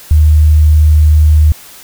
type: tone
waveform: sine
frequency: 76.6 Hz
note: D#2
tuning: 27 cents flat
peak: -3 dBFS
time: 0.11-1.52 s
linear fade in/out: 0 ms
effects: white hiss -35 dBFS RMS until 1.83 s